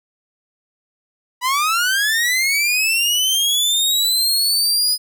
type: linear sweep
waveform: sawtooth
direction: up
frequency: 969 to 5000 Hz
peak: -12 dBFS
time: 1.41-4.98 s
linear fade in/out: 50 ms
effects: none